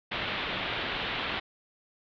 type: low-pass noise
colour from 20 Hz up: white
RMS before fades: -33 dBFS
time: 0.11-1.4 s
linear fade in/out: 10 ms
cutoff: 3700 Hz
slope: 48 dB/octave
effects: none